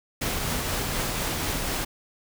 pink noise with tremolo, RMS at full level -27 dBFS, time 0.21-1.85 s, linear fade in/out 10 ms, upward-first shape triangle, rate 4.1 Hz, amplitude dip 25%, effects none

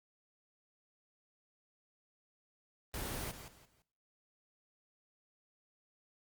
pink noise with echo, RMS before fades -40 dBFS, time 2.94-3.31 s, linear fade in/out 0 ms, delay 170 ms, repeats 3, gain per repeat -11 dB, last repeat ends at 3.82 s, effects noise-tail reverb RT60 0.6 s tail -18 dB re dry + Opus 24 kbps

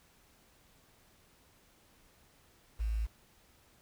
sine tone with quantisation, 54.7 Hz, A1, 9 cents flat, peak -30 dBFS, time 2.79-3.07 s, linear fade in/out 20 ms, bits 9, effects pink hiss -65 dBFS RMS until 3.81 s

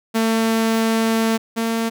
sawtooth tone pair in turn, 224.6 / 227.2 Hz, A3 / A#3, +36 / -44 cents, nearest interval unison, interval 20 cents, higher second, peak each -12 / -15 dBFS, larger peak first, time 0.14-1.38 / 1.56-1.9 s, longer first, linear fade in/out 20 ms, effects none

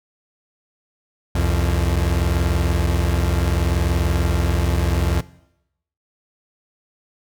35% pulse tone pair together, 65.9 / 86.56 Hz, C2 / F2, +13 / -15 cents, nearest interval perfect fourth, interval 472 cents, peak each -18 dBFS, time 1.35-5.21 s, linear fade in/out 5 ms, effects noise-tail reverb RT60 0.8 s tail -19 dB re dry

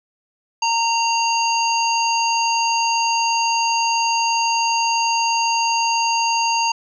harmonic tone with a mistuned harmonic, 923 Hz, A#5, 17 cents flat, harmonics 1 / 3 / 5 / 7, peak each -18 / -23 / -25 / -26 dBFS, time 0.62-6.72 s, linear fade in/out 5 ms, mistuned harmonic 5, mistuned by +38 cents, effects none

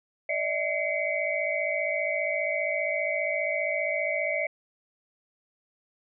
sine tone cluster, 590 / 645 / 2066 / 2259 Hz, D5 / E5 / C7 / C#7, +8 / -38 / -22 / +32 cents, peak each -31 dBFS, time 0.29-4.47 s, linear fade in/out 5 ms, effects none

